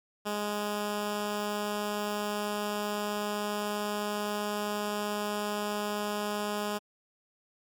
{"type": "tone", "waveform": "10% pulse", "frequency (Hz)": 207.7, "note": "G#3", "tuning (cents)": 0, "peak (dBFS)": -22, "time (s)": [0.25, 6.79], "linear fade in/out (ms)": 20, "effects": ["MP3 96 kbps"]}